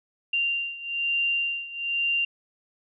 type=beating tone pair; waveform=sine; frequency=2779 / 2780.1 Hz; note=F7 / F7; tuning=-9 / -9 cents; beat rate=1.1 Hz; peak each=-26 / -29 dBFS; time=0.33-2.25 s; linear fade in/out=5 ms; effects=none